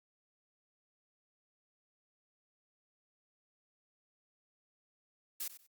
blue noise with echo, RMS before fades -39 dBFS, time 5.4-5.48 s, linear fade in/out 5 ms, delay 94 ms, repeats 2, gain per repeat -13 dB, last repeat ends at 5.668 s, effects Opus 48 kbps

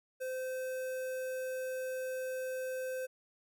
square tone with notch filter, 516 Hz, C5, 24 cents flat, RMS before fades -38 dBFS, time 0.2-3.07 s, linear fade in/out 20 ms, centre 4000 Hz, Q 0.9, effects none

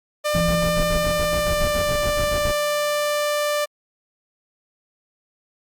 sawtooth tone with pitch glide, 598 to 591.5 Hz, D5 to D5, +31 to +12 cents, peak -16 dBFS, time 0.24-3.66 s, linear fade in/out 20 ms, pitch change -19 cents, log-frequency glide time 1.05-1.94 s
brown noise with tremolo, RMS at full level -25 dBFS, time 0.34-2.52 s, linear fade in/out 10 ms, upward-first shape square, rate 7.1 Hz, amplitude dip 65%
sine tone with exponential decay, 168.8 Hz, E3, 41 cents sharp, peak -19 dBFS, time 0.35-3.25 s, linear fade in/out 0 ms, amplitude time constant 630 ms
effects Opus 48 kbps

